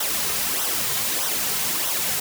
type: noise with flanger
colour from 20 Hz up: white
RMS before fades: -24 dBFS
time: 0-2.2 s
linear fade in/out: 5 ms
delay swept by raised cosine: 0.42 to 3.52 ms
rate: 1.6 Hz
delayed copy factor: -0.6
effects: none